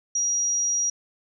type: tone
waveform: sine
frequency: 5740 Hz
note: F8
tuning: 47 cents sharp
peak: -21 dBFS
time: 0.15-0.9 s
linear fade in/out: 5 ms
effects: none